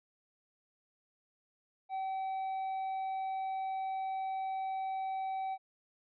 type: tone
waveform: triangle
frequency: 766 Hz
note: G5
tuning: 40 cents flat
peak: -32 dBFS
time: 1.89-5.58 s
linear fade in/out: 50 ms
effects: resampled to 11025 Hz